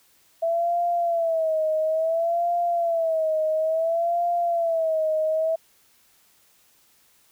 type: tone with vibrato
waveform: sine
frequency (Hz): 659.3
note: E5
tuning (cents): 0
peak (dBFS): -20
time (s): 0.42-5.56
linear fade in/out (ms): 10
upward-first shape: sine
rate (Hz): 0.58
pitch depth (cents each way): 91
effects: white hiss -60 dBFS RMS until 7.31 s